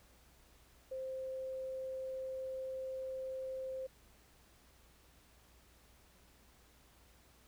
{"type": "tone", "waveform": "sine", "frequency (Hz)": 524, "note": "C5", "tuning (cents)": 2, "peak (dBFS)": -39, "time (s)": [0.91, 3.87], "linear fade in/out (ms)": 10, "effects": ["added 60 Hz sine -67 dBFS peak until 7.47 s", "pink hiss -66 dBFS RMS until 7.47 s"]}